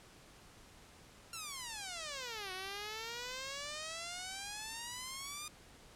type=exponential two-way sweep; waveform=5% pulse; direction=down then up; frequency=1385 to 367.3 to 1225 Hz; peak=-30 dBFS; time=1.33-5.48 s; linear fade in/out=2 ms; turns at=2.52 s; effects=pink hiss -59 dBFS RMS until 5.95 s + low-pass 10000 Hz 12 dB/octave